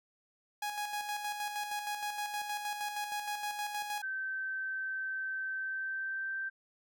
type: tone with tremolo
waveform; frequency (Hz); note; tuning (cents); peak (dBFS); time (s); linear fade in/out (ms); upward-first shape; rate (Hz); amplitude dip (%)
sawtooth; 830.6; G#5; 0; -30; 0.62-4.02; 5; square; 6.4; 45
type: tone with pitch glide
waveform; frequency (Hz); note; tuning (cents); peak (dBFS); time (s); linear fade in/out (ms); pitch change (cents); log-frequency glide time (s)
sine; 1547 to 1564.1; G6 to G6; -23 to -4; -34; 4.02-6.5; 20; +19; 5.56-6.32
effects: none